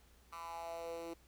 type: tone with high-pass filter sweep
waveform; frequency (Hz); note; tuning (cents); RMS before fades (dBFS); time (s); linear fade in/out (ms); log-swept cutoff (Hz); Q
10% pulse; 167.5; E3; +28; -45; 0.32-1.14; 10; 1200 to 350; 4.6
effects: added 60 Hz sine -65 dBFS peak until 1.27 s + pink hiss -68 dBFS RMS until 1.27 s